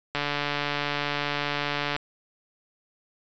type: click train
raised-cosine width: 0.3 ms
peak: -11 dBFS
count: 264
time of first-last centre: 0.15-1.964 s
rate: 145 Hz
effects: resampled to 16000 Hz